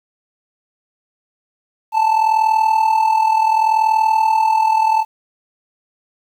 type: tone with amplitude modulation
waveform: triangle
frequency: 880 Hz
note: A5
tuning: in tune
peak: -7 dBFS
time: 1.92-5.05 s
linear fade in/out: 50 ms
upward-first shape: sine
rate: 40.7 Hz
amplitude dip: 65%
effects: 8-bit